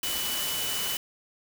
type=tone in noise; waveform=sine; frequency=2976 Hz; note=F#7; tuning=9 cents sharp; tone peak=-33 dBFS; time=0.03-0.97 s; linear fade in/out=2 ms; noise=white; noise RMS=-31 dBFS; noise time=0.03-0.97 s; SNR=-5 dB; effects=none